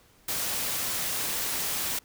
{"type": "noise", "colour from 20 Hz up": "white", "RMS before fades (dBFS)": -30, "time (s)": [0.28, 1.99], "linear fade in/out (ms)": 5, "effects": ["pink hiss -60 dBFS RMS until 2.04 s"]}